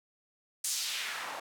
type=noise with band-pass filter sweep; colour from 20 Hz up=white; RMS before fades=-36 dBFS; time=0.64-1.4 s; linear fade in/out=5 ms; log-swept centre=8000 to 740 Hz; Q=1.4; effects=none